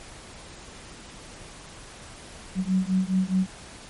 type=beating tone pair; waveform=sine; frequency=185 / 189.8 Hz; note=F#3 / F#3; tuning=0 / +44 cents; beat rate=4.8 Hz; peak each=-24 / -24 dBFS; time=2.55-3.47 s; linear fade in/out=50 ms; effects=pink hiss -44 dBFS RMS until 3.89 s + MP3 48 kbps